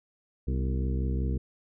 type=harmonic tone with a mistuned harmonic; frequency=65.41 Hz; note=C2; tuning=in tune; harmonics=1 / 2 / 3 / 4 / 5 / 6 / 7; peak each=-27 / -33 / -37 / -39 / -41 / -43 / -44 dBFS; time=0.47-1.38 s; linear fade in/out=10 ms; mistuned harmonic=4; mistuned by=-65 cents; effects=none